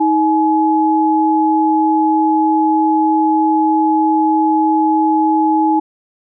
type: tone pair together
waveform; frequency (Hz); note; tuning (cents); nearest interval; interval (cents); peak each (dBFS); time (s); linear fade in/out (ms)
sine; 316.6 / 847; D#4 / G#5; +30 / +34; octave + perfect fourth; 1704; -13; 0-5.8; 10
effects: none